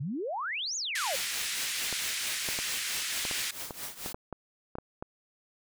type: exponential two-way sweep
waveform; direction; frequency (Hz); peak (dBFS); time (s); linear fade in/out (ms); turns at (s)
sine; up then down; 123.47 to 7040 to 495.1; -31; 0-1.16; 10; 0.76
type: band-pass noise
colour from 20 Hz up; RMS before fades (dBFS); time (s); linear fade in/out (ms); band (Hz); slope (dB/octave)
pink; -34; 0.95-3.51; 5; 1800 to 11000; 24
type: noise with tremolo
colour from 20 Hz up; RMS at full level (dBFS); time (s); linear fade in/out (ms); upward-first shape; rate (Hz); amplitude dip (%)
white; -37; 1.12-4.13; 10; triangle; 4.5; 85
type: clicks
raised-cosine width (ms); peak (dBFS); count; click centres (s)
1; -23; 12; 1.927 / 2.488 / 2.589 / 3.252 / 3.312 / 3.708 / 4.061 / 4.145 / 4.327 / 4.754 / 4.785 / 5.025
effects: none